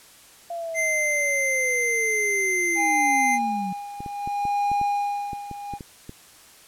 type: linear sweep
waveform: sine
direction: down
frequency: 690 to 182.9 Hz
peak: -28 dBFS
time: 0.5-3.73 s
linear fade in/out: 5 ms
type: tone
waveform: square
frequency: 2079 Hz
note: C7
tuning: 12 cents flat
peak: -22 dBFS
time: 0.74-3.39 s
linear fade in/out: 50 ms
type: tone with tremolo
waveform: triangle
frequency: 814 Hz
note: G#5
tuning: 35 cents flat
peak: -18 dBFS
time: 2.75-5.79 s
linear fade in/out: 50 ms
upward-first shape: sine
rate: 0.63 Hz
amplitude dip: 80%
type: clicks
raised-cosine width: 3 ms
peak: -23 dBFS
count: 11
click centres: 4.005 / 4.062 / 4.275 / 4.453 / 4.716 / 4.814 / 5.332 / 5.513 / 5.737 / 5.808 / 6.094 s
effects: white hiss -50 dBFS RMS until 6.67 s + low-pass 12000 Hz 12 dB/octave